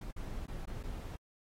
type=noise with dropouts; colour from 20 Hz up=brown; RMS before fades=-41 dBFS; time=0.01-1.16 s; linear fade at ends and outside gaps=5 ms; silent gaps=0.112-0.162 / 0.46-0.48 / 0.655-0.673 / 0.831-0.835 s; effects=AAC 48 kbps